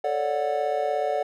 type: chord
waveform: triangle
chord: D major seventh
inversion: second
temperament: just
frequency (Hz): 440.5 / 550.6 / 587.3 / 734.2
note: A4 / C#5 / D5 / F#5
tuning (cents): +2 / -12 / 0 / -14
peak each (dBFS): -28 / -30 / -25 / -25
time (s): 0.04-1.23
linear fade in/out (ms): 5
effects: none